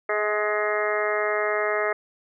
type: harmonic tone with a mistuned harmonic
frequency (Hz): 210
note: G#3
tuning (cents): +19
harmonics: 2 / 3 / 4 / 5 / 6 / 7 / 8 / 9 / 10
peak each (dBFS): -27 / -27 / -35 / -37 / -29 / -38 / -33 / -31 / -32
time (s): 0.09-1.93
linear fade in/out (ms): 5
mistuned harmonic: 3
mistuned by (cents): +17
effects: none